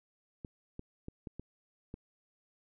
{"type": "clicks", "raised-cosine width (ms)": 3, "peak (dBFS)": -29, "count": 6, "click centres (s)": [0.448, 0.794, 1.084, 1.272, 1.396, 1.941], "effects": []}